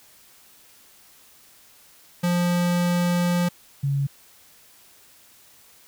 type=tone pair in turn; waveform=square / sine; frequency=175.5 / 139.5 Hz; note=F3 / C#3; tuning=+9 / +11 cents; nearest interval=major third; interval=398 cents; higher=first; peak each=-20 dBFS; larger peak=neither; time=2.23-3.49 / 3.83-4.07 s; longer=first; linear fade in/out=10 ms; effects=white hiss -53 dBFS RMS until 5.87 s